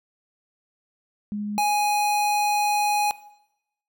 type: tone pair in turn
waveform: sine / square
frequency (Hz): 207.7 / 830.8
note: G#3 / G#5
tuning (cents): 0 / 0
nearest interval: 2 octaves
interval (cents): 2400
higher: second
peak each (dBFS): -26 / -20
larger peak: second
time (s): 1.32-1.58 / 1.58-3.11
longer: second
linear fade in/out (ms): 0
effects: noise-tail reverb RT60 0.8 s tail -18 dB re dry